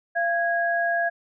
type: tone pair together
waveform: sine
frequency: 685 / 1650.5 Hz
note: F5 / G#6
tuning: -34 / -11 cents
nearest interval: octave + minor third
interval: 1523 cents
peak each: -23 / -24 dBFS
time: 0.15-1.1 s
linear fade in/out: 20 ms
effects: none